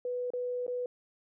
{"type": "tone with dropouts", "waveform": "sine", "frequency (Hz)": 494, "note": "B4", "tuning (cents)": 0, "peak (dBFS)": -31, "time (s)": [0.05, 0.86], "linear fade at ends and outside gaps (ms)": 2, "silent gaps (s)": [[0.304, 0.335], [0.666, 0.679]], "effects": []}